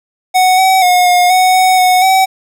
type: tone with pitch steps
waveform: square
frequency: 741 / 758 / 722 / 716 / 741 / 745 / 735 / 761 Hz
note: F#5 / F#5 / F#5 / F5 / F#5 / F#5 / F#5 / F#5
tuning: +2 / +42 / -43 / +43 / +2 / +12 / -12 / +48 cents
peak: -7 dBFS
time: 0.34-2.26 s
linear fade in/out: 20 ms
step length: 240 ms
effects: none